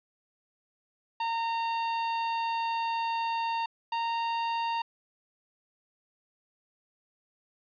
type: tone pair in turn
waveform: 45% pulse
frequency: 918 / 923.9 Hz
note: A#5 / A#5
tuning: -27 / -16 cents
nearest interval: unison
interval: 11 cents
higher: second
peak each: -28 dBFS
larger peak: neither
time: 1.2-3.66 / 3.92-4.82 s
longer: first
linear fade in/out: 5 ms
effects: resampled to 11025 Hz + 10-bit